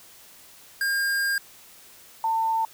square / sine tone pair in turn, 1610 / 897.3 Hz, G6 / A5, +46 / +34 cents, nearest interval minor seventh, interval 1012 cents, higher first, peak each -23 / -21 dBFS, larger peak second, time 0.81-1.38 / 2.24-2.65 s, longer first, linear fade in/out 2 ms, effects white hiss -50 dBFS RMS until 2.73 s

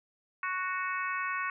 harmonic tone, 370 Hz, F#4, in tune, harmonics 3 / 4 / 5 / 6 / 7, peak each -34 / -36 / -38 / -40 / -41 dBFS, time 0.43-1.5 s, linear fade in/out 2 ms, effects none

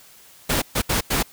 pink noise bursts at uneven times, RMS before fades -21 dBFS, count 4, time 0.49-0.62 / 0.75-0.82 / 0.89-1.01 / 1.1-1.23 s, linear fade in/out 10 ms, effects white hiss -49 dBFS RMS until 1.32 s

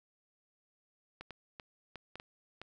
clicks, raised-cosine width 0.3 ms, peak -29 dBFS, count 7, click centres 1.21 / 1.307 / 1.598 / 1.957 / 2.156 / 2.199 / 2.616 s, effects none

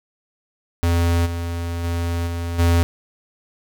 square tone with level steps, 85.2 Hz, F2, 42 cents flat, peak -16 / -24 / -21 / -24 / -14 dBFS, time 0.83-2.83 s, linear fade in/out 0 ms, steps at 1.25 / 1.83 / 2.26 / 2.58 s, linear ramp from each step 20 ms, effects none

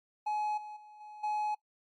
triangle tone with level steps, 845 Hz, G#5, 30 cents sharp, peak -28 / -40 / -49 / -44 / -28 dBFS, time 0.26-1.55 s, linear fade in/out 10 ms, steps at 0.57 / 0.76 / 1 / 1.23 s, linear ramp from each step 10 ms, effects noise-tail reverb RT60 0.1 s tail -21 dB re dry + MP3 48 kbps

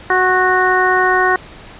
harmonic tone with a mistuned harmonic, 370 Hz, F#4, in tune, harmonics 1 / 2 / 3 / 4 / 5, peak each -17 / -17 / -17 / -17 / -17 dBFS, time 0.1-1.36 s, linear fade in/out 2 ms, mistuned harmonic 3, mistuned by -23 cents, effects pink hiss -37 dBFS RMS until 1.79 s + resampled to 8000 Hz

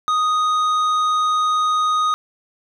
sine tone with tanh clipping, 1244.5 Hz, D#6, in tune, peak -17 dBFS, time 0.08-2.14 s, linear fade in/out 0 ms, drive 9 dB, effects none

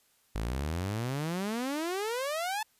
sawtooth exponential sweep, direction up, 50.9 to 887 Hz, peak -27 dBFS, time 0.35-2.63 s, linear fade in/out 5 ms, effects white hiss -68 dBFS RMS until 2.79 s + resampled to 32000 Hz

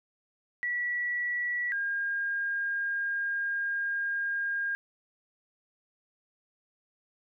sine tone pair in turn, 1944 / 1615.1 Hz, B6 / G#6, -28 / -49 cents, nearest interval minor third, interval 321 cents, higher first, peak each -28 dBFS, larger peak neither, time 0.63-1.72 / 1.72-4.75 s, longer second, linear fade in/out 0 ms, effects none

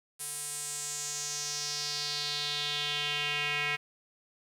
square tone with band-pass filter sweep, 146.83 Hz, D3, in tune, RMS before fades -34 dBFS, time 0.19-3.77 s, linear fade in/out 20 ms, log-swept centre 10000 to 2300 Hz, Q 3.4, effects 10-bit

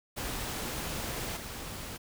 pink noise with level steps, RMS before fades -36 / -41 dBFS, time 0.16-1.98 s, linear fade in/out 20 ms, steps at 1.36 s, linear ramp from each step 10 ms, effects none

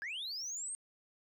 sine linear sweep, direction up, 1600 to 8740 Hz, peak -36 dBFS, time 0.02-0.75 s, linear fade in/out 0 ms, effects tanh soft clip ceiling -37 dBFS

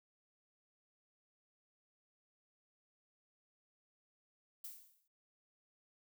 violet noise with exponential decay, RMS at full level -45 dBFS, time 4.64-5.08 s, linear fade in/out 5 ms, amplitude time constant 95 ms, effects none

